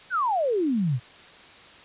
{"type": "exponential sweep", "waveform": "sine", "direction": "down", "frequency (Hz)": [1585, 112.4], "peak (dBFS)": -21, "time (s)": [0.1, 1], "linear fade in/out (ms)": 50, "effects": ["white hiss -48 dBFS RMS until 1.84 s", "resampled to 8000 Hz"]}